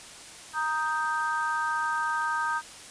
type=chord; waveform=sine; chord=Eb major; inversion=second; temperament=equal; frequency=932.3 / 1244.5 / 1568 Hz; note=Bb5 / Eb6 / G6; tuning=0 / 0 / 0 cents; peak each=-30 dBFS; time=0.53-2.62 s; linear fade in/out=50 ms; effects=white hiss -45 dBFS RMS until 2.9 s + resampled to 22050 Hz